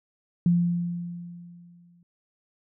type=tone with exponential decay; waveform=sine; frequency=173.4 Hz; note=F3; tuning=12 cents flat; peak=-16 dBFS; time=0.46-2.03 s; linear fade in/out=2 ms; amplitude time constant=340 ms; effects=none